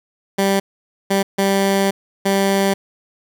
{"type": "tone bursts at uneven times", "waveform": "15% pulse", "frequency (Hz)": 196, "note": "G3", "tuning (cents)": 0, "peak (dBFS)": -8, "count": 4, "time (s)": [[0.38, 0.6], [1.1, 1.23], [1.38, 1.91], [2.25, 2.74]], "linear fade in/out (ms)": 10, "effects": []}